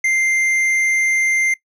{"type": "tone with tanh clipping", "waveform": "sine", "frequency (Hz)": 2093, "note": "C7", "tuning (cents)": 0, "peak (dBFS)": -16, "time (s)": [0.04, 1.54], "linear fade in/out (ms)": 5, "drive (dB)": 9, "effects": ["noise-tail reverb RT60 0.1 s tail -18 dB re dry"]}